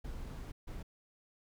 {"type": "noise bursts at uneven times", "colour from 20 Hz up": "brown", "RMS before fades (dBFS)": -43, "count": 2, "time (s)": [[0.04, 0.52], [0.67, 0.83]], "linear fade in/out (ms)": 10, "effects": []}